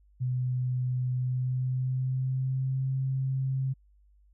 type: tone with pitch glide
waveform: sine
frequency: 126.3 to 132.81 Hz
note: B2 to C3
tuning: +39 to +26 cents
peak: -26 dBFS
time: 0.2-3.74 s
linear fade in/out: 20 ms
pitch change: +87 cents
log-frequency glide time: 1.15-2.91 s
effects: added 50 Hz sine -58 dBFS peak until 4.33 s